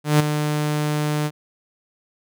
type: tone with ADSR envelope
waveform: sawtooth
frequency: 150 Hz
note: D3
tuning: 37 cents sharp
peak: -7 dBFS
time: 0.04-1.31 s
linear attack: 160 ms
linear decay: 6 ms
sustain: -9 dB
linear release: 51 ms
effects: none